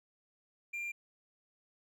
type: tone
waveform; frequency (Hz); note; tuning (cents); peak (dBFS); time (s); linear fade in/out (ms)
triangle; 2386; D7; +27; -35; 0.73-0.92; 10
effects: none